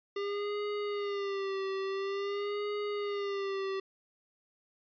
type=tone with vibrato; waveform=square; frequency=400 Hz; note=G4; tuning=35 cents sharp; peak=-33 dBFS; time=0.16-3.8 s; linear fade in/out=5 ms; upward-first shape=sine; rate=0.48 Hz; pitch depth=60 cents each way; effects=resampled to 11025 Hz